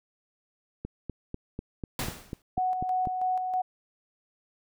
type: click train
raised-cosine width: 3 ms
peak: -21 dBFS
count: 10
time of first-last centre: 0.85-3.072 s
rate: 4.05 Hz
type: noise with exponential decay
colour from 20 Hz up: pink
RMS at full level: -29 dBFS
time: 1.99-2.42 s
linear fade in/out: 2 ms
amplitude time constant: 92 ms
type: tone with tremolo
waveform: sine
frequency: 740 Hz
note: F#5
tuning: in tune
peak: -24 dBFS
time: 2.57-3.62 s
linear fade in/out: 10 ms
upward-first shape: square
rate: 3.1 Hz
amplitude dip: 40%
effects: none